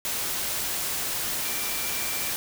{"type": "tone in noise", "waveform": "sine", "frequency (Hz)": 2349, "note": "D7", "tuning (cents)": 0, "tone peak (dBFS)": -38, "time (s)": [1.45, 2.3], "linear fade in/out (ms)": 0, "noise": "white", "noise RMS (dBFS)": -29, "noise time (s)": [0.05, 2.36], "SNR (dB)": -12, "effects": []}